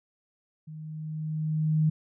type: tone with level ramp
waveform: sine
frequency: 155.56 Hz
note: D#3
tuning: in tune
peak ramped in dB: -39 to -19 dBFS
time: 0.67-1.9 s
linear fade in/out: 10 ms
effects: none